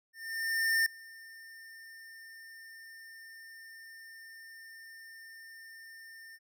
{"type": "tone with ADSR envelope", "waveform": "square", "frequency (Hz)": 1807, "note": "A6", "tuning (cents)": 46, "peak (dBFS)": -25, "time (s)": [0.13, 6.39], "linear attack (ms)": 730, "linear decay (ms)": 4, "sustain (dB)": -24, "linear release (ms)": 43, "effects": []}